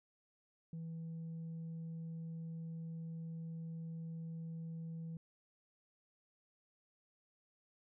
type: tone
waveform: sine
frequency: 163.9 Hz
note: E3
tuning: 10 cents flat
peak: -40 dBFS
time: 0.73-5.17 s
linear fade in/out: 2 ms
effects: tanh soft clip ceiling -41 dBFS